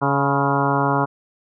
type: harmonic tone with a mistuned harmonic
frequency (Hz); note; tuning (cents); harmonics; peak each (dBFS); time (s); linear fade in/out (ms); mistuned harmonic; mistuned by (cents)
140; C#3; +18; 1 / 2 / 3 / 4 / 5 / 6 / 7 / 8 / 9 / 10; -23 / -24 / -26 / -28 / -26 / -25 / -24 / -26 / -28 / -28; 0.01-1.06; 20; 8; -52
effects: none